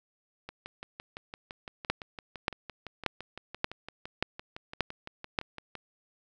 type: two click trains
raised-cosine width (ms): 0.3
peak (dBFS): -24 / -10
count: 32 / 7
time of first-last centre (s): 0.49-5.753 / 1.9-5.388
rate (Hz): 5.89 / 1.72
effects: none